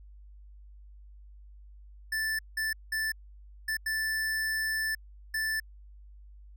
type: tone bursts at uneven times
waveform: square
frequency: 1760 Hz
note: A6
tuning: in tune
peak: -29 dBFS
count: 6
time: 2.12-2.39 / 2.57-2.73 / 2.92-3.12 / 3.68-3.77 / 3.86-4.95 / 5.34-5.6 s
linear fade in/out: 5 ms
effects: added 50 Hz sine -48 dBFS peak until 6.56 s